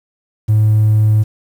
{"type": "tone", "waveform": "triangle", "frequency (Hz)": 107.5, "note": "A2", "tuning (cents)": -40, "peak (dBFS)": -5, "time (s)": [0.48, 1.24], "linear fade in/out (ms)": 20, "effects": ["tanh soft clip ceiling -4 dBFS", "7-bit"]}